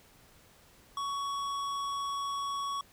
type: tone with hard clipping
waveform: sine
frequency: 1119 Hz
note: C#6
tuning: 16 cents sharp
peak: -34 dBFS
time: 0.97-2.81 s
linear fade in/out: 2 ms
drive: 13 dB
effects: pink hiss -60 dBFS RMS until 2.92 s